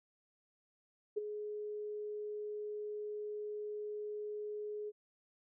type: tone with ADSR envelope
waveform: sine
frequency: 420 Hz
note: G#4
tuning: 19 cents sharp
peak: -30 dBFS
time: 1.16-4.92 s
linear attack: 17 ms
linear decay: 16 ms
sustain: -9 dB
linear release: 37 ms
effects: none